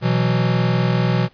square chord, B suspended fourth, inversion none, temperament equal, 123.47 / 164.81 / 185 Hz, B2 / E3 / F#3, 0 / 0 / 0 cents, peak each -19 / -21 / -23 dBFS, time 0.01-1.29 s, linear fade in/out 50 ms, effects pink hiss -54 dBFS RMS until 1.33 s + resampled to 11025 Hz

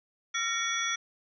sine tone cluster, 1368 / 1856 / 2247 / 3391 / 5810 Hz, F6 / A#6 / C#7 / G#7 / F#8, -36 / -8 / +23 / +35 / -32 cents, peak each -34 / -35 / -35 / -34 / -34 dBFS, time 0.34-0.96 s, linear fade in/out 10 ms, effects none

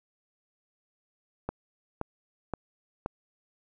click train, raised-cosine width 1 ms, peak -17 dBFS, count 4, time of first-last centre 1.49-3.061 s, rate 1.91 Hz, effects none

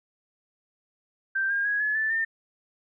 sine tone with pitch steps, 1568 / 1613 / 1659.3 / 1707 / 1756 / 1806.4 Hz, G6 / G6 / G#6 / G#6 / A6 / A6, 0 / +49 / -2 / +47 / -4 / +45 cents, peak -23 dBFS, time 1.35-2.25 s, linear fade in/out 10 ms, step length 150 ms, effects none

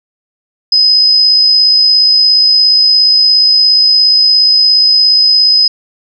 sine tone with amplitude modulation, 5040 Hz, D#8, 21 cents sharp, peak -3 dBFS, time 0.72-5.68 s, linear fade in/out 5 ms, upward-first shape sine, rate 57.1 Hz, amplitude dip 30%, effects none

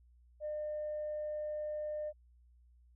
sine tone, 604 Hz, D5, 48 cents sharp, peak -35 dBFS, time 0.4-2.13 s, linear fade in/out 50 ms, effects tanh soft clip ceiling -32 dBFS + added 60 Hz sine -61 dBFS peak until 2.95 s

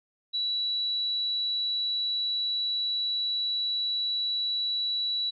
sine tone, 3930 Hz, B7, 9 cents flat, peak -26 dBFS, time 0.33-5.31 s, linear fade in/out 20 ms, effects none

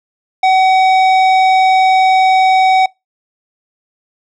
sine tone with hard clipping, 755 Hz, F#5, 35 cents sharp, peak -9 dBFS, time 0.43-2.86 s, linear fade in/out 5 ms, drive 17 dB, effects noise-tail reverb RT60 0.2 s tail -24 dB re dry + low-pass 4000 Hz 12 dB/octave

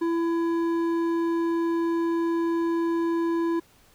triangle tone with hard clipping, 334.6 Hz, E4, 26 cents sharp, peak -24 dBFS, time 0.01-3.6 s, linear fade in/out 10 ms, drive 12 dB, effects pink hiss -58 dBFS RMS until 3.94 s

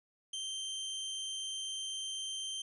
sawtooth tone, 3136 Hz, G7, in tune, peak -34 dBFS, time 0.33-2.62 s, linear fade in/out 5 ms, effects resampled to 24000 Hz

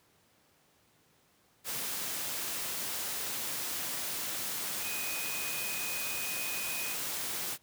sine tone in noise, 2496 Hz, D#7, 5 cents sharp, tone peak -39 dBFS, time 4.81-6.97 s, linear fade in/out 50 ms, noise white, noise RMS -36 dBFS, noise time 1.64-7.58 s, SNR -6 dB, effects pink hiss -67 dBFS RMS until 7.62 s + high-pass 100 Hz 12 dB/octave

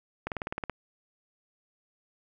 slowing click train, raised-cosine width 0.5 ms, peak -17 dBFS, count 9, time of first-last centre 0.27-0.697 s, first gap 48 ms, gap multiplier 1.03, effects none

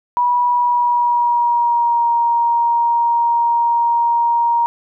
sine tone with pitch glide, 973 to 939.3 Hz, B5 to A#5, -26 to +13 cents, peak -12 dBFS, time 0.17-4.66 s, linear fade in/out 0 ms, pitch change -61 cents, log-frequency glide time 0.43-2.1 s, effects none

